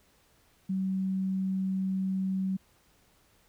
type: tone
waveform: sine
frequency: 190 Hz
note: F#3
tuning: 46 cents sharp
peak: -27 dBFS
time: 0.69-2.57 s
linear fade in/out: 10 ms
effects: pink hiss -65 dBFS RMS until 3.48 s